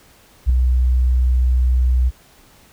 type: tone with ADSR envelope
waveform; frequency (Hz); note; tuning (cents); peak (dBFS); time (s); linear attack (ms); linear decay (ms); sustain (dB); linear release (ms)
sine; 62.6; B1; +24; -8; 0.46-2.11; 36; 3; -4; 33
effects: pink hiss -50 dBFS RMS until 2.72 s